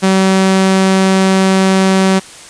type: tone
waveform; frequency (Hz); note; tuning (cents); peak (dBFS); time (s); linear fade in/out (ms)
sawtooth; 190.6; G3; -48; -4; 0.02-2.2; 20
effects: white hiss -34 dBFS RMS until 2.49 s + resampled to 22050 Hz